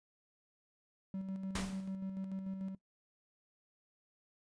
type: tone with tremolo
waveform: triangle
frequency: 191.5 Hz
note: G3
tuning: 40 cents flat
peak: -35 dBFS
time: 1.14-2.75 s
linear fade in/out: 2 ms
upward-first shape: square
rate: 6.8 Hz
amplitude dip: 40%
type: noise with exponential decay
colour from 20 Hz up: pink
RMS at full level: -36 dBFS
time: 1.55-1.96 s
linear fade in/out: 5 ms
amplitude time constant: 87 ms
effects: noise-tail reverb RT60 0.1 s tail -19 dB re dry + resampled to 22050 Hz